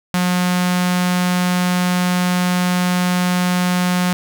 sawtooth tone with notch filter, 180 Hz, F#3, 47 cents flat, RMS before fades -17 dBFS, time 0.14-4.13 s, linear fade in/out 0 ms, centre 400 Hz, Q 0.87, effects none

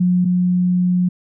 sine tone pair in turn, 179.9 / 179.9 Hz, F#3 / F#3, -48 / -48 cents, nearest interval unison, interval 0 cents, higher neither, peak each -12 / -13 dBFS, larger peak first, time 0-0.25 / 0.25-1.09 s, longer second, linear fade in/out 10 ms, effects none

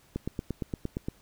click train, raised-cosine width 3 ms, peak -18 dBFS, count 9, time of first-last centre 0.16-1.085 s, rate 8.65 Hz, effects pink hiss -61 dBFS RMS until 1.21 s

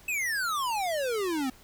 square exponential sweep, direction down, 2638 to 249.7 Hz, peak -28 dBFS, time 0.08-1.5 s, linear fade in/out 5 ms, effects pink hiss -55 dBFS RMS until 1.63 s

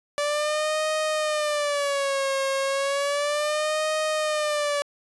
sawtooth tone with vibrato, 580 Hz, D5, 22 cents flat, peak -19 dBFS, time 0.18-4.82 s, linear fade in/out 0 ms, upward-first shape sine, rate 0.33 Hz, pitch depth 120 cents each way, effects resampled to 24000 Hz

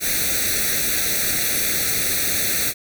white noise with comb filter, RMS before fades -21 dBFS, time 0-2.74 s, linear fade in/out 50 ms, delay 0.49 ms, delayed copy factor +1, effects none

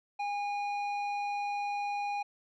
square tone with low-pass filter, 816 Hz, G#5, 31 cents flat, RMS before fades -34 dBFS, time 0.19-2.23 s, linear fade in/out 10 ms, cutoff 2700 Hz, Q 1, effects none

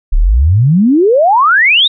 sine exponential sweep, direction up, 30.87 to 3843 Hz, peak -5 dBFS, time 0.12-1.88 s, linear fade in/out 10 ms, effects none

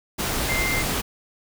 sine tone in noise, 2093 Hz, C7, in tune, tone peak -24 dBFS, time 0.48-0.83 s, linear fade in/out 20 ms, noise pink, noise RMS -25 dBFS, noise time 0.18-1.02 s, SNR -2 dB, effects none

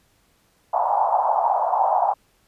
white band-pass noise, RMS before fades -20 dBFS, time 0.73-2.14 s, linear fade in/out 10 ms, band 690 to 910 Hz, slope 48 dB/octave, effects pink hiss -62 dBFS RMS until 2.47 s + resampled to 32000 Hz

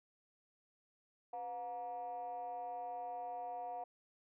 sine tone with frequency modulation, 720 Hz, F#5, 47 cents flat, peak -40 dBFS, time 1.33-3.84 s, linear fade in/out 5 ms, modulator 221 Hz, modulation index 0.64, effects tanh soft clip ceiling -36 dBFS

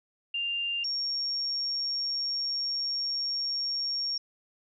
sine tone pair in turn, 2794 / 5537 Hz, F7 / F8, 0 / -16 cents, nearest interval octave, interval 1184 cents, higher second, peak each -28 dBFS, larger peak neither, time 0.34-0.84 / 0.84-4.18 s, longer second, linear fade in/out 5 ms, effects none

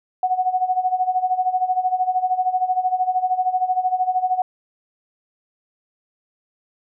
sine tone with tremolo, 739 Hz, F#5, 2 cents flat, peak -14 dBFS, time 0.23-4.42 s, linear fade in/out 2 ms, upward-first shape sine, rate 13 Hz, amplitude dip 80%, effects none

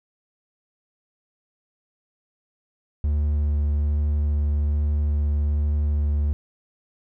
triangle tone with vibrato, 73.7 Hz, D2, 7 cents sharp, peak -17 dBFS, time 3.04-6.33 s, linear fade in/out 0 ms, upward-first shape sine, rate 1.2 Hz, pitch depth 9 cents each way, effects none

